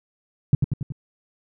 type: tone with echo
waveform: sine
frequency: 137.8 Hz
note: C#3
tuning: 10 cents flat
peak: -10 dBFS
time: 0.53-0.55 s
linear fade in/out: 2 ms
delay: 93 ms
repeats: 4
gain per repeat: -4 dB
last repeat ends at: 0.922 s
effects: none